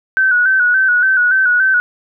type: tone with vibrato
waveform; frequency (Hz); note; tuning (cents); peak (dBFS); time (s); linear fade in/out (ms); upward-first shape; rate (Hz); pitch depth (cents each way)
sine; 1501; F#6; +24; -9; 0.17-1.8; 0; square; 3.5; 47
effects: none